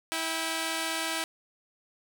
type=tone pair together; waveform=5% pulse; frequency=325.6 / 786.4 Hz; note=E4 / G5; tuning=-21 / +5 cents; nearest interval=octave + minor third; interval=1526 cents; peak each=-19 / -23 dBFS; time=0.12-1.24 s; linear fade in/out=0 ms; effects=none